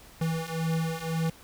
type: beating tone pair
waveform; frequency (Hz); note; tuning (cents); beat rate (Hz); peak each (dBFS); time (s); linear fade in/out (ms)
square; 161.8 / 163.7; E3 / E3; -32 / -12; 1.9; -32 / -30; 0.21-1.3; 5
effects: pink hiss -52 dBFS RMS until 1.43 s